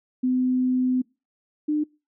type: tone pair in turn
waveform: sine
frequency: 254.3 / 301.2 Hz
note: C4 / D4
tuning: -49 / +44 cents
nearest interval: minor third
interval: 293 cents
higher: second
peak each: -19 / -20 dBFS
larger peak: first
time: 0.23-1.02 / 1.68-1.84 s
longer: first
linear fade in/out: 10 ms
effects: noise-tail reverb RT60 0.3 s tail -25 dB re dry